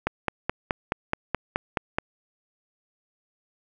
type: click train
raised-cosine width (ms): 0.5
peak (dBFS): -8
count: 10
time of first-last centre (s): 0.07-1.985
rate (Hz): 4.7
effects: none